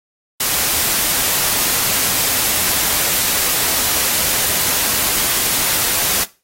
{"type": "noise", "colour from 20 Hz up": "white", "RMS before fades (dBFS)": -17, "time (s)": [0.4, 6.24], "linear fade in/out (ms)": 5, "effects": ["noise-tail reverb RT60 0.3 s tail -18 dB re dry", "AAC 48 kbps"]}